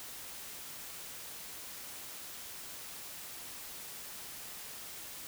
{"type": "silence", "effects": ["white hiss -46 dBFS RMS until 5.27 s"]}